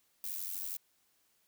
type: noise with amplitude modulation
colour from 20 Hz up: violet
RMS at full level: -36 dBFS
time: 0.24-0.77 s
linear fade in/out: 2 ms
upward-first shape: sine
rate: 92.4 Hz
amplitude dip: 80%
effects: white hiss -73 dBFS RMS until 1.47 s